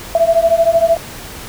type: beating tone pair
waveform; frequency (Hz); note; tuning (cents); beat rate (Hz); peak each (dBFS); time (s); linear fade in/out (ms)
sine; 659.3 / 672.3; E5 / E5; 0 / +34; 13; -12; 0.15-0.97; 2
effects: pink hiss -31 dBFS RMS until 1.48 s